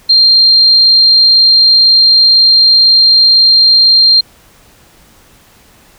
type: tone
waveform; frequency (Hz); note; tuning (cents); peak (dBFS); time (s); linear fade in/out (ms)
sine; 4186; C8; 0; -3; 0.09-4.21; 10
effects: pink hiss -44 dBFS RMS until 5.98 s